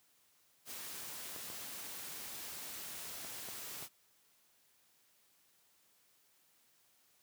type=noise; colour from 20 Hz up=white; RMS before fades=-46 dBFS; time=0.65-3.89 s; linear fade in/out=50 ms
type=clicks; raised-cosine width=1 ms; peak=-36 dBFS; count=5; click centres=1.362 / 1.501 / 3.248 / 3.487 / 3.825 s
effects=white hiss -71 dBFS RMS until 7.22 s + high-pass 80 Hz 12 dB/octave